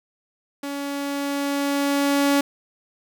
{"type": "tone with level ramp", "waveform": "sawtooth", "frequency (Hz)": 282.1, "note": "C#4", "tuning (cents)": 30, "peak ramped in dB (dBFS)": [-24, -12], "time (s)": [0.63, 2.41], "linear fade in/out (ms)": 5, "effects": ["9-bit"]}